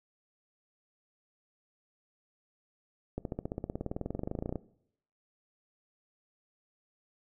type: accelerating click train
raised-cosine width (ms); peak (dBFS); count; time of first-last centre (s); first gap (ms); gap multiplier
2; -21; 29; 3.18-4.557; 72; 0.97
effects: noise-tail reverb RT60 0.7 s tail -19 dB re dry